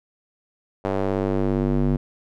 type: tone with band-pass filter sweep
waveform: square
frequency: 48.77 Hz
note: G1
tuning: 8 cents flat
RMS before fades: -22 dBFS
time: 0.84-1.97 s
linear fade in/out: 10 ms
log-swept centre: 590 to 220 Hz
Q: 1.3
effects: none